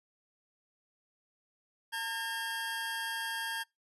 25% pulse tone pair together, 905.7 / 1617 Hz, A5 / G#6, +50 / -47 cents, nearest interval minor seventh, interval 1003 cents, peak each -35 / -32 dBFS, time 1.92-3.64 s, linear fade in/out 20 ms, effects noise-tail reverb RT60 0.2 s tail -25 dB re dry + resampled to 32000 Hz

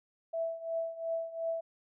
sine tone with tremolo, 659.3 Hz, E5, in tune, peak -29 dBFS, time 0.33-1.61 s, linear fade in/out 10 ms, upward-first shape triangle, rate 2.8 Hz, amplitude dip 85%, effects none

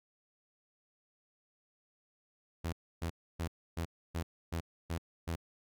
sawtooth tone bursts, 83.3 Hz, E2, 19 cents sharp, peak -30 dBFS, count 8, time 2.64-5.358 s, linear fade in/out 10 ms, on 86 ms, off 290 ms, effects none

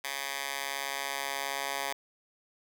10% pulse tone with high-pass filter sweep, 138.59 Hz, C#3, in tune, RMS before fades -35 dBFS, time 0.04-1.93 s, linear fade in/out 5 ms, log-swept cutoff 1500 to 960 Hz, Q 0.88, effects none

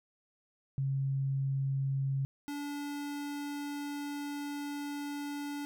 sine / square tone pair in turn, 136.1 / 288.4 Hz, C#3 / D4, -31 / -31 cents, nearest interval octave + minor second, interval 1300 cents, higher second, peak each -29 / -37 dBFS, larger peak first, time 0.78-2.25 / 2.48-5.65 s, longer second, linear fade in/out 0 ms, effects none

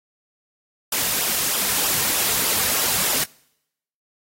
white noise with flanger, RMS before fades -21 dBFS, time 0.92-3.24 s, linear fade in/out 5 ms, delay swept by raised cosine 0.46 to 3.56 ms, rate 3.2 Hz, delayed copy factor -0.55, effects noise-tail reverb RT60 0.8 s tail -25 dB re dry + AAC 48 kbps

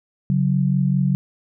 sine tone pair together, 140.16 / 185 Hz, C#3 / F#3, +19 / 0 cents, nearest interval perfect fourth, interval 481 cents, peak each -18 / -19 dBFS, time 0.3-1.15 s, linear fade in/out 0 ms, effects none

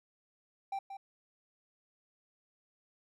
triangle tone with echo, 784 Hz, G5, in tune, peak -32 dBFS, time 0.72-0.79 s, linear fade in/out 5 ms, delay 180 ms, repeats 1, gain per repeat -8 dB, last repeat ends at 0.97 s, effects none

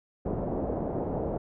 white low-pass noise, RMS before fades -31 dBFS, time 0.25-1.38 s, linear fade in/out 10 ms, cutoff 630 Hz, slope 24 dB/octave, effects none

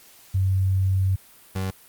sine / 30% pulse tone pair in turn, 95 / 95 Hz, F#2 / F#2, +46 / +46 cents, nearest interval unison, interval 0 cents, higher neither, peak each -18 / -22 dBFS, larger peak first, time 0.34-1.16 / 1.55-1.71 s, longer first, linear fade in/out 10 ms, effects white hiss -51 dBFS RMS until 1.88 s + Opus 48 kbps

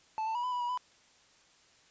triangle tone with pitch steps, 876 / 889 / 968 / 1001 / 982 / 966 / 997 Hz, A5 / A5 / B5 / B5 / B5 / B5 / B5, -8 / +18 / -35 / +23 / -10 / -39 / +16 cents, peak -29 dBFS, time 0.18-0.775 s, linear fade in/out 0 ms, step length 85 ms, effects white hiss -63 dBFS RMS until 1.9 s + resampled to 16000 Hz

